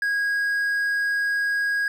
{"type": "tone", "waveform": "triangle", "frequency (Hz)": 1644, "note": "G#6", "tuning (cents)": -18, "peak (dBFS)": -19, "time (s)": [0.02, 1.88], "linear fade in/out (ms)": 2, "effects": []}